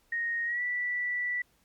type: tone with pitch glide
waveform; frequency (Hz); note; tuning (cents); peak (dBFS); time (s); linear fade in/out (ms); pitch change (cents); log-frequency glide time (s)
sine; 1864.7 to 1963.1; A#6 to B6; 0 to -11; -28; 0.12-1.42; 5; +89; 0.45-0.62
effects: pink hiss -68 dBFS RMS until 1.64 s + MP3 96 kbps